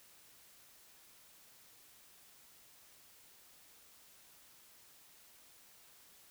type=silence; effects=white hiss -62 dBFS RMS until 6.3 s